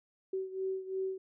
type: beating tone pair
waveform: sine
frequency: 379.5 / 382.4 Hz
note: F#4 / G4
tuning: +44 / -43 cents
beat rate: 2.9 Hz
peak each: -35 / -39 dBFS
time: 0.33-1.18 s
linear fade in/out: 5 ms
effects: none